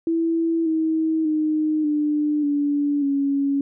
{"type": "tone with pitch steps", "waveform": "sine", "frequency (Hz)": [330, 319.1, 308.6, 298.4, 288.6, 279.1], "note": ["E4", "D#4", "D#4", "D4", "D4", "C#4"], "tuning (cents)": [2, 44, -14, 28, -30, 12], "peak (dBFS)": -18, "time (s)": [0.07, 3.61], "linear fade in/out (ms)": 2, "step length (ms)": 590, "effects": []}